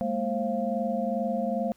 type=tone cluster; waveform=sine; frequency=208.3 / 230.7 / 532 / 692 Hz; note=G#3 / A#3 / C5 / F5; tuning=+5 / -18 / +29 / -16 cents; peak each=-31 dBFS; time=0.01-1.72 s; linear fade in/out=0 ms; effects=pink hiss -63 dBFS RMS until 1.76 s